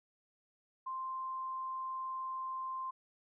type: tone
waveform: sine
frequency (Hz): 1046.5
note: C6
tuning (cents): 0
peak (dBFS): -37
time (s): 0.86-2.91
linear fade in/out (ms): 10
effects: none